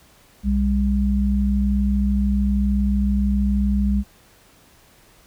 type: tone pair together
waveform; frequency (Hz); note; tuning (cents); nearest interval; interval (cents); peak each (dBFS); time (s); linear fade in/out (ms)
sine; 62.97 / 201.9; B1 / G#3; +34 / -49; octave + minor sixth; 2017; -19; 0.43-4.04; 50
effects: pink hiss -53 dBFS RMS until 5.26 s